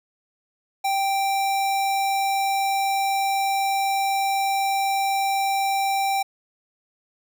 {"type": "tone", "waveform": "square", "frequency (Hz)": 784, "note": "G5", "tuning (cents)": 0, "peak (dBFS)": -21, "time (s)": [0.84, 6.23], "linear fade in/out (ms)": 10, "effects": []}